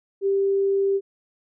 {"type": "tone", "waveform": "sine", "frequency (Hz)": 393.3, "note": "G4", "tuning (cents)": 6, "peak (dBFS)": -18, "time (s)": [0.21, 1.01], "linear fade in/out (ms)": 50, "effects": []}